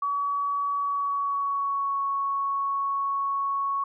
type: tone with pitch glide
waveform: sine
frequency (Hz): 1135 to 1108.4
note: C#6 to C#6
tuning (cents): +41 to -1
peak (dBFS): -24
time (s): 0.02-3.84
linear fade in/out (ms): 5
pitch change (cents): -42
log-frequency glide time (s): 0.77-2.02
effects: none